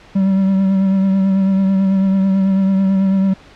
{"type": "tone with vibrato", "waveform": "triangle", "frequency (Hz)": 192.8, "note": "G3", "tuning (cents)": -28, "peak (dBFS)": -9, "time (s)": [0.15, 3.34], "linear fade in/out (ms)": 10, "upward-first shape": "triangle", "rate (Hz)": 9.1, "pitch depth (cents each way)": 31, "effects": ["pink hiss -43 dBFS RMS until 3.55 s", "low-pass 4000 Hz 12 dB/octave"]}